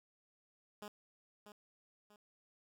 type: tone with echo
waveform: 10% pulse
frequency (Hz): 208.1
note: G#3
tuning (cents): +4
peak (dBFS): -38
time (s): 0.82-0.88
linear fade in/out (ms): 2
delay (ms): 640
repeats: 2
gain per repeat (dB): -8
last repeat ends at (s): 2.16
effects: none